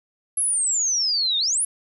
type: exponential two-way sweep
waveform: sine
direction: down then up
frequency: 11175 to 3600 to 11175 Hz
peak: -19 dBFS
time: 0.37-1.65 s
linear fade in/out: 5 ms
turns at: 1.38 s
effects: none